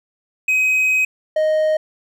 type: tone pair in turn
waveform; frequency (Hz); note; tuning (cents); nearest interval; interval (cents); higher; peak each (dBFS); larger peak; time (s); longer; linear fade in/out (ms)
triangle; 2526 / 621.9; D#7 / D#5; +26 / -1; 2 octaves; 2427; first; -12; neither; 0.48-1.05 / 1.36-1.77; first; 5
effects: none